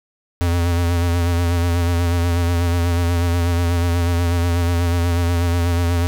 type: tone with vibrato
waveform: square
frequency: 86.2 Hz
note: F2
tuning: 22 cents flat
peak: -16 dBFS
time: 0.41-6.07 s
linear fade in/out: 0 ms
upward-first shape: sine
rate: 8.2 Hz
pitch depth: 36 cents each way
effects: none